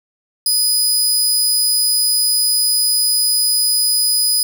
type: tone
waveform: 20% pulse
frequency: 4980 Hz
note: D#8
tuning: 1 cent sharp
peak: -7 dBFS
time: 0.46-4.43 s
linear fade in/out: 2 ms
effects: none